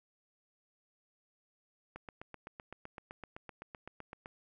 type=click train; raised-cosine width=0.5 ms; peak=-30 dBFS; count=19; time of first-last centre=1.96-4.259 s; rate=7.83 Hz; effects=none